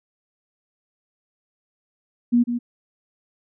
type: tone with echo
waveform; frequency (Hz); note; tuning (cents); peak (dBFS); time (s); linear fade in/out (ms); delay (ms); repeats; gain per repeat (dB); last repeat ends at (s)
sine; 239.8; A#3; +49; -13; 2.32-2.44; 20; 150; 1; -8; 2.59
effects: none